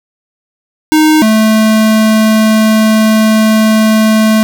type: tone pair in turn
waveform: square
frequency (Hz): 310.1 / 218.2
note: D#4 / A3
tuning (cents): -6 / -14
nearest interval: tritone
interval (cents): 608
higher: first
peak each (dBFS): -5 / -6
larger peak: first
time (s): 0.92-1.22 / 1.22-4.43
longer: second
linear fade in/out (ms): 0
effects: none